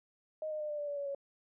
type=tone with pitch steps; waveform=sine; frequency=622.3 / 612.7 / 603.2 / 593.9 / 584.7 / 575.6 / 566.7 / 557.9 Hz; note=D#5 / D#5 / D5 / D5 / D5 / D5 / C#5 / C#5; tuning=0 / -27 / +46 / +19 / -8 / -35 / +38 / +11 cents; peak=-35 dBFS; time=0.42-1.148 s; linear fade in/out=2 ms; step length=91 ms; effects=none